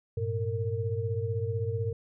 sine tone cluster, 100.1 / 115.9 / 458.2 Hz, G2 / A#2 / A#4, +37 / -10 / -30 cents, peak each -31 / -33 / -33 dBFS, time 0.17-1.93 s, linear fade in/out 5 ms, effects none

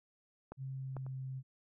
clicks, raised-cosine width 1 ms, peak -31 / -31 / -40 dBFS, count 3, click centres 0.52 / 0.967 / 1.065 s
sine tone with pitch glide, 133.4 to 131.72 Hz, C3 to C3, +34 to +12 cents, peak -39 dBFS, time 0.57-1.43 s, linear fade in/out 50 ms, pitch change -22 cents, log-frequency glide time 0.73-1.09 s
effects none

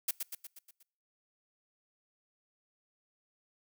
blue noise with echo, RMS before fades -31 dBFS, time 0.08-0.11 s, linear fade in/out 5 ms, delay 120 ms, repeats 6, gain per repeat -5 dB, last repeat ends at 0.83 s, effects noise-tail reverb RT60 0.6 s tail -25 dB re dry

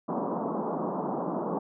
pink band-pass noise, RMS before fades -31 dBFS, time 0.08-1.59 s, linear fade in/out 10 ms, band 170 to 1100 Hz, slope 48 dB/octave, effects none

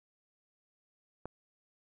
click, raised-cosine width 1 ms, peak -26 dBFS, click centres 1.256 s, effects none

